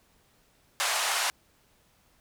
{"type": "band-pass noise", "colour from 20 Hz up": "pink", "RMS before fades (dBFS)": -28, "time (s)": [0.8, 1.3], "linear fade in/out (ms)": 0, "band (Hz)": [730, 11000], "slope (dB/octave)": 24, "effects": ["pink hiss -65 dBFS RMS until 2.2 s"]}